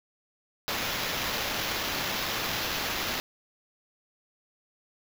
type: noise with sample-and-hold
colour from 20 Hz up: white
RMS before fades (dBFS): -31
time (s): 0.68-3.2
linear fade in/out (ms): 0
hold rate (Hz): 8820
effects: none